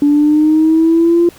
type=linear sweep; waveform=sine; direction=up; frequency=287.7 to 346 Hz; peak=-6 dBFS; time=0.02-1.29 s; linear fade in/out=2 ms; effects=tanh soft clip ceiling -2 dBFS + pink hiss -41 dBFS RMS until 1.38 s